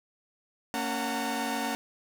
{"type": "tone cluster", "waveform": "sawtooth", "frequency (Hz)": [229.8, 278.3, 739, 911], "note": ["A#3", "C#4", "F#5", "A#5"], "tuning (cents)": [-25, 7, -2, -40], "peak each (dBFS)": -31, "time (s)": [0.74, 1.75], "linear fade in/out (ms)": 0, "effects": []}